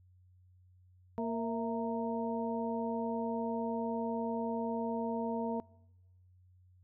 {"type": "harmonic tone with a mistuned harmonic", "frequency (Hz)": 231.3, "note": "A#3", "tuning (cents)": -13, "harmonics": [1, 2, 3, 4], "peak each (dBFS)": [-35, -38, -40, -41], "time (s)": [1.18, 5.6], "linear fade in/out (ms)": 0, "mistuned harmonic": 3, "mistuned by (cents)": -74, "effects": ["noise-tail reverb RT60 1.0 s tail -24 dB re dry", "added 91 Hz sine -60 dBFS peak until 6.83 s"]}